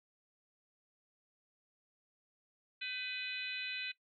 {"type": "harmonic tone with a mistuned harmonic", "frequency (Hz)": 500, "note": "B4", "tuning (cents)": 21, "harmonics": [3, 4, 5, 6, 7, 8], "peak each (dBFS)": [-47, -48, -41, -48, -49, -45], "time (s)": [2.81, 3.92], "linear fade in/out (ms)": 10, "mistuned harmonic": 3, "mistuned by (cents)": 40, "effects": ["noise-tail reverb RT60 0.1 s tail -17 dB re dry", "MP3 96 kbps"]}